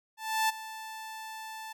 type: tone with ADSR envelope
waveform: sawtooth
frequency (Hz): 880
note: A5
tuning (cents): 0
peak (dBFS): -20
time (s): 0.17-1.73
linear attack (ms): 320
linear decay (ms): 18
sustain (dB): -16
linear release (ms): 10
effects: none